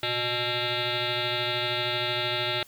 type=tone with frequency modulation; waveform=sine; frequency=2093 Hz; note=C7; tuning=in tune; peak=-25 dBFS; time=0.03-2.63 s; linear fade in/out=2 ms; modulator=247 Hz; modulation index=7.7; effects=white hiss -55 dBFS RMS until 2.67 s